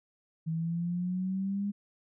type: exponential sweep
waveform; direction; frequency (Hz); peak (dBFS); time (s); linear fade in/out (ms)
sine; up; 160 to 204.5; -29; 0.46-1.72; 20
effects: none